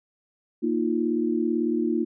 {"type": "chord", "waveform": "sine", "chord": "Bb suspended fourth", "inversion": "none", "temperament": "equal", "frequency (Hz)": [233.1, 311.1, 349.2], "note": ["Bb3", "Eb4", "F4"], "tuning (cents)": [0, 0, 0], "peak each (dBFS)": -26, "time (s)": [0.62, 2.05], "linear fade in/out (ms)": 20, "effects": []}